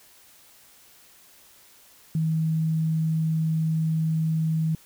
sine tone, 159.7 Hz, D#3, 45 cents sharp, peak -21 dBFS, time 2.15-4.75 s, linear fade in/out 2 ms, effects white hiss -54 dBFS RMS until 4.85 s

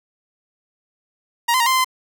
sawtooth tone with pitch steps, 941 / 1028 / 936 / 1044 / 1037 / 1031 Hz, A#5 / C6 / A#5 / C6 / C6 / C6, +16 / -31 / +7 / -4 / -16 / -26 cents, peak -11 dBFS, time 1.48-1.846 s, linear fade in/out 10 ms, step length 61 ms, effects none

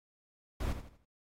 brown noise with echo, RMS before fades -34 dBFS, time 0.6-0.73 s, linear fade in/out 5 ms, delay 80 ms, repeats 4, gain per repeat -9 dB, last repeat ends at 1.05 s, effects AAC 48 kbps

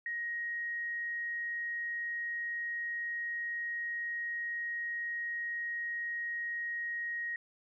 sine tone, 1882 Hz, A#6, 16 cents sharp, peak -34 dBFS, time 0.06-7.36 s, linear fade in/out 2 ms, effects none

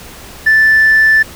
triangle tone with hard clipping, 1760 Hz, A6, in tune, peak -5 dBFS, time 0.46-1.23 s, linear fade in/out 10 ms, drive 2 dB, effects added 60 Hz sine -40 dBFS peak until 1.35 s + pink hiss -33 dBFS RMS until 1.35 s

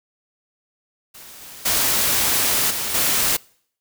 white noise with level steps, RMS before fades -41 / -39 / -19 / -25 / -19 dBFS, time 1.14-3.37 s, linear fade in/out 10 ms, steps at 1.41 / 1.65 / 2.7 / 2.94 s, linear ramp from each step 10 ms, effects noise-tail reverb RT60 0.6 s tail -25 dB re dry

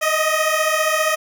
15% pulse beating tone pair, 618 / 633 Hz, D#5 / D#5, -12 / +30 cents, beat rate 15 Hz, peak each -13 dBFS, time 0.01-1.16 s, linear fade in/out 20 ms, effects none

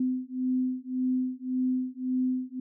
sine beating tone pair, 254.6 / 256.4 Hz, C4 / C4, -47 / -35 cents, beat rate 1.8 Hz, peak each -29 / -29 dBFS, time 0-2.6 s, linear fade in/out 5 ms, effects none

